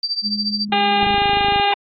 sine tone with tremolo, 4666 Hz, D8, 12 cents flat, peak -16 dBFS, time 0.03-0.65 s, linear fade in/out 2 ms, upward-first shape triangle, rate 14 Hz, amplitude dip 90%
sine tone with pitch glide, 207.6 to 204.9 Hz, G#3 to G#3, 0 to -23 cents, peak -24 dBFS, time 0.22-1.17 s, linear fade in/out 50 ms, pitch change -23 cents, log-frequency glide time 0.94-1 s
harmonic tone, 404.4 Hz, G#4, 46 cents flat, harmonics 1 / 2 / 3 / 4 / 5 / 6 / 7 / 8 / 9 / 10, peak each -25 / -16 / -30 / -28 / -29 / -26 / -24 / -33 / -27 / -34 dBFS, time 0.72-1.74 s, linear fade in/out 5 ms
click train, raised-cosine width 3 ms, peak -16 dBFS, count 16, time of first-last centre 1.03-1.598 s, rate 26.4 Hz
effects AAC 32 kbps

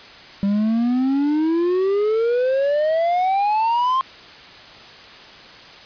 triangle exponential sweep, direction up, 196 to 1068 Hz, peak -14 dBFS, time 0.43-4.01 s, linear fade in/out 0 ms, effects white hiss -41 dBFS RMS until 5.85 s + resampled to 11025 Hz

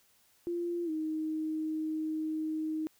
sine tone with pitch glide, 345.5 to 313.2 Hz, F4 to D#4, -19 to +11 cents, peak -31 dBFS, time 0.47-2.87 s, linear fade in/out 0 ms, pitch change -170 cents, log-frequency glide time 0.85-0.9 s, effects white hiss -67 dBFS RMS until 2.99 s

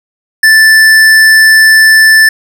sine tone with tanh clipping, 1760 Hz, A6, in tune, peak -3 dBFS, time 0.43-2.29 s, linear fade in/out 5 ms, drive 17 dB, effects none

